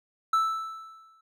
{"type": "tone with exponential decay", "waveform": "triangle", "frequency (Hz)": 1318, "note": "E6", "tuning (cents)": -1, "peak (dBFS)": -17, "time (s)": [0.33, 1.21], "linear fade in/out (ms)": 5, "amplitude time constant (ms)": 190, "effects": []}